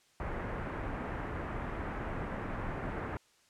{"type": "low-pass noise", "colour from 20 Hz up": "pink", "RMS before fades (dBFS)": -38, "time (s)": [0.2, 3.17], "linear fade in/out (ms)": 0, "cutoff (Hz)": 1900, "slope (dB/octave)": 24, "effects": ["white hiss -67 dBFS RMS until 3.49 s", "low-pass 8000 Hz 12 dB/octave"]}